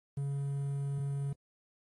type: tone with quantisation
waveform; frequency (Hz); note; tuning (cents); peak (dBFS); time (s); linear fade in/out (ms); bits
triangle; 140; C#3; +18; -30; 0.17-1.33; 5; 10
effects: AAC 32 kbps